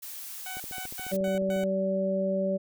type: noise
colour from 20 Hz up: blue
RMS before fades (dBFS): -40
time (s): 0.02-1.17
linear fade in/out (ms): 10
type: tone bursts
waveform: 15% pulse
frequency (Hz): 749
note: F#5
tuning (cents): +21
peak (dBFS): -31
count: 5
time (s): 0.46-1.64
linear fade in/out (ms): 2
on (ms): 140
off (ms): 120
type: click train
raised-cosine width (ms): 2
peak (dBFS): -31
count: 16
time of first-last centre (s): 0.57-1.634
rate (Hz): 14.1
type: harmonic tone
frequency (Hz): 192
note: G3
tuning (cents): -36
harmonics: 1 / 2 / 3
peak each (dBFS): -29 / -35 / -27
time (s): 1.11-2.58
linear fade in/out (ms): 20
effects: none